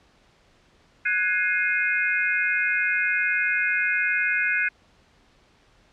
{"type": "chord", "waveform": "sine", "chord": "Ab dominant seventh", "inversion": "third", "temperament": "equal with one note detuned", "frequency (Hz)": [1480, 1661.2, 2128, 2489], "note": ["Gb6", "Ab6", "C7", "Eb7"], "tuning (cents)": [0, 0, 29, 0], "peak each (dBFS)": -26, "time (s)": [1.05, 4.69], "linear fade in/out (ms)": 10, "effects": ["pink hiss -59 dBFS RMS until 5.92 s", "low-pass 5000 Hz 12 dB/octave"]}